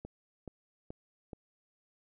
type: click train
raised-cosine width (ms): 2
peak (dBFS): -29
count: 4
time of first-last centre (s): 0.05-1.332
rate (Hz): 2.34
effects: none